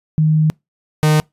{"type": "tone pair in turn", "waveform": ["sine", "45% pulse"], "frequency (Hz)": [155.56, 153.42], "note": ["D#3", "D#3"], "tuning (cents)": [0, -24], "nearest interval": "unison", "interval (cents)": 24, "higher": "first", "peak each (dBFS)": -10, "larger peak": "neither", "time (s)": [[0.18, 0.5], [1.03, 1.2]], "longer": "first", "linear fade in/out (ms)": 0, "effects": ["noise-tail reverb RT60 0.2 s tail -26 dB re dry", "resampled to 32000 Hz"]}